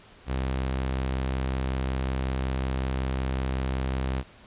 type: tone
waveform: sawtooth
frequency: 65.41 Hz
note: C2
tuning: in tune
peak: -22 dBFS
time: 0.26-4.24 s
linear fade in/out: 50 ms
effects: pink hiss -52 dBFS RMS until 4.46 s + resampled to 8000 Hz